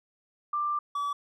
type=tone pair in turn; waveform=sine / triangle; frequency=1184 / 1147 Hz; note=D6 / D6; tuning=+14 / -41 cents; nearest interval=minor second; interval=55 cents; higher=first; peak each=-26 dBFS; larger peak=neither; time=0.53-0.79 / 0.95-1.13 s; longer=first; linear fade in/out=5 ms; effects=none